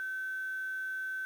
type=tone with quantisation; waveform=sine; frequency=1533 Hz; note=G6; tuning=39 cents flat; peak=-34 dBFS; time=0-1.25 s; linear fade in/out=0 ms; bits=9; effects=none